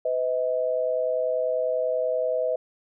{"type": "tone pair together", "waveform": "sine", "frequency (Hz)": [505, 635.3], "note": ["B4", "D#5"], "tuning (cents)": [39, 36], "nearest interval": "major third", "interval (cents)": 397, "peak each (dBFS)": -25, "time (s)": [0.05, 2.56], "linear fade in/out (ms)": 5, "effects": []}